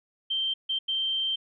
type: tone bursts at uneven times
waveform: sine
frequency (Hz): 3136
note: G7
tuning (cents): 0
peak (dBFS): -25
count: 3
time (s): 0.3-0.54 / 0.69-0.79 / 0.88-1.36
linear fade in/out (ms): 10
effects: none